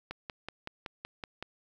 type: click train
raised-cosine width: 0.3 ms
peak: -22 dBFS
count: 8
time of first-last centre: 0.11-1.426 s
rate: 5.32 Hz
effects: 10-bit